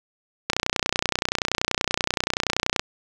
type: click train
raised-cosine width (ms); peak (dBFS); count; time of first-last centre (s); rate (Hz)
0.2; -3; 71; 0.5-2.795; 30.5
effects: none